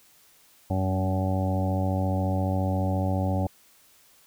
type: harmonic tone with a mistuned harmonic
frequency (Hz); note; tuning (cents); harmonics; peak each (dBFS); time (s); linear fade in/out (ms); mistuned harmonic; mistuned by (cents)
94.4; F#2; +35; 1 / 2 / 3 / 4 / 5 / 6 / 7 / 8 / 9; -25 / -30 / -32 / -43 / -42 / -33 / -42 / -34 / -40; 0.7-3.47; 5; 2; +15
effects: white hiss -58 dBFS RMS until 4.26 s